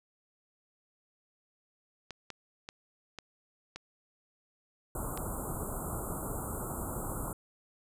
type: clicks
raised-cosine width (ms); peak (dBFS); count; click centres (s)
0.2; -24; 6; 2.107 / 2.303 / 2.689 / 3.187 / 3.76 / 5.175
type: band-stop noise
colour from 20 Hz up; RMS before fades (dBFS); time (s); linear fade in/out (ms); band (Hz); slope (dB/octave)
pink; -37; 4.95-7.33; 2; 1400 to 7400; 96
effects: resampled to 32000 Hz